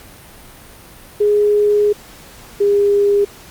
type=tone pair in turn; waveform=sine; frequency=415.3 / 405.6 Hz; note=G#4 / G#4; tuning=0 / -41 cents; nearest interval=unison; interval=41 cents; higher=first; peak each=-10 dBFS; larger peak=neither; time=1.2-1.93 / 2.6-3.25 s; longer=first; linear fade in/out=10 ms; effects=pink hiss -40 dBFS RMS until 3.5 s + Opus 48 kbps